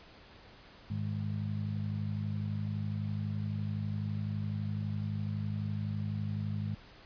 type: harmonic tone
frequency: 51.91 Hz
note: G#1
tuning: in tune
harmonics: 2 / 3 / 4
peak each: -34 / -39 / -39 dBFS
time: 0.9-6.75 s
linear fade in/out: 5 ms
effects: pink hiss -55 dBFS RMS until 7.05 s + resampled to 11025 Hz